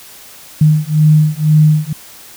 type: beating tone pair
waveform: sine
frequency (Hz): 152.4 / 154.4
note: D#3 / D#3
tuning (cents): -36 / -13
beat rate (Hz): 2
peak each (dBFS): -10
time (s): 0.61-1.93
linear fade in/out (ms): 5
effects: white hiss -37 dBFS RMS until 2.36 s